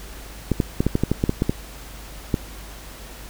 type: clicks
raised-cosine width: 3 ms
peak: -5 dBFS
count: 12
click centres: 0.517 / 0.602 / 0.805 / 0.866 / 0.954 / 1.036 / 1.116 / 1.239 / 1.294 / 1.421 / 1.495 / 2.342 s
effects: added 50 Hz sine -39 dBFS peak until 3.29 s + pink hiss -41 dBFS RMS until 3.29 s